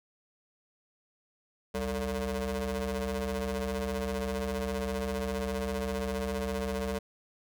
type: ring-modulated tone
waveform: 25% pulse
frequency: 126.2 Hz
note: B2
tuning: 38 cents sharp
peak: -24 dBFS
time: 1.74-6.99 s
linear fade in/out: 10 ms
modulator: 323 Hz
effects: none